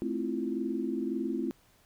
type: chord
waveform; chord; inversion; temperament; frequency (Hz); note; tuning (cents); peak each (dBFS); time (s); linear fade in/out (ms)
sine; F major seventh; first; just; 218.3 / 261.9 / 327.4 / 349.2; A3 / C4 / E4 / F4; -13 / +2 / -12 / 0; -36 / -34 / -35 / -36; 0.02-1.51; 0
effects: pink hiss -64 dBFS RMS until 1.85 s